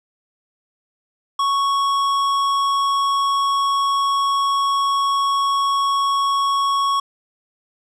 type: tone with tanh clipping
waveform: triangle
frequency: 1108.7 Hz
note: C#6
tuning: in tune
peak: -18 dBFS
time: 1.39-7 s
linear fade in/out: 5 ms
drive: 17 dB
effects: none